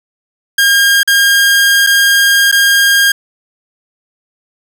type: tone with dropouts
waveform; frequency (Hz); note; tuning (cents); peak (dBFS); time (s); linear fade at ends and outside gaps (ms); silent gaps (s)
sawtooth; 1615; G#6; -49; -3; 0.58-3.12; 5; 1.032-1.075 / 1.866-1.87 / 2.515-2.524
effects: none